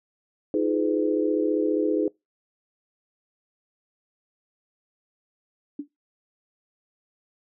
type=chord; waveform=sine; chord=F half-diminished seventh; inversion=third; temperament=just; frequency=314.3 / 349.2 / 419.1 / 502.9 Hz; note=Eb4 / F4 / Ab4 / Cb5; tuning=+18 / 0 / +16 / +31 cents; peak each=-24 / -30 / -25 / -28 dBFS; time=0.54-2.08 s; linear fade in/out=2 ms
type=tone with exponential decay; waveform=sine; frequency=289.2 Hz; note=D4; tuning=27 cents flat; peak=-25 dBFS; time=5.79-5.88 s; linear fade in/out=5 ms; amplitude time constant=19 ms
effects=noise-tail reverb RT60 0.2 s tail -24 dB re dry